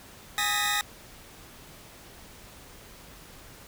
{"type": "tone cluster", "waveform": "sawtooth", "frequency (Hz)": [824, 1255, 1826, 1965, 3704], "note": ["G#5", "D#6", "A#6", "B6", "A#7"], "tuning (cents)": [-14, 15, -36, -9, -12], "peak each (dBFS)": -28, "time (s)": [0.38, 0.81], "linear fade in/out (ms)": 0, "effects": ["pink hiss -49 dBFS RMS until 3.67 s"]}